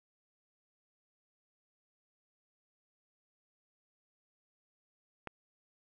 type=click; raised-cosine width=0.5 ms; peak=-25 dBFS; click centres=5.273 s; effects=none